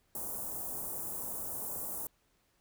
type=band-stop noise; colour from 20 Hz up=white; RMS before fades=-39 dBFS; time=0.15-2.07 s; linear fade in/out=2 ms; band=1000 to 8600 Hz; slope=24 dB/octave; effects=pink hiss -73 dBFS RMS until 2.6 s